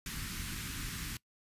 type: band-stop noise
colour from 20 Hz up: pink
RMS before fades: -40 dBFS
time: 0.06-1.17 s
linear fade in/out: 2 ms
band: 290 to 1300 Hz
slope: 24 dB/octave
effects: noise-tail reverb RT60 0.1 s tail -21 dB re dry + resampled to 32000 Hz